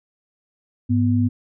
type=tone pair together; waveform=sine; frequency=103.2 / 245.8 Hz; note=G#2 / B3; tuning=-10 / -8 cents; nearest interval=octave + minor third; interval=1502 cents; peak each=-18 dBFS; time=0.89-1.29 s; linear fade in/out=20 ms; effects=none